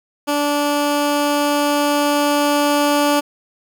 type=tone with level ramp; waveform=15% pulse; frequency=290.7 Hz; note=D4; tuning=18 cents flat; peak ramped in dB=-10 to -7 dBFS; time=0.27-3.21 s; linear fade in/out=20 ms; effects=none